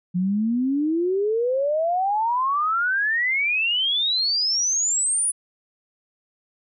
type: exponential sweep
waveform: sine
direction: up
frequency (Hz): 174.61 to 10000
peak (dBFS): -19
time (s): 0.14-5.32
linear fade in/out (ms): 20
effects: none